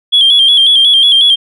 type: tone with vibrato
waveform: sine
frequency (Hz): 3277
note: G#7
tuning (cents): -24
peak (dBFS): -3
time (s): 0.12-1.36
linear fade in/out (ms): 20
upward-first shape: square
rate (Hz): 5.5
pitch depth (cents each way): 51
effects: tanh soft clip ceiling 0 dBFS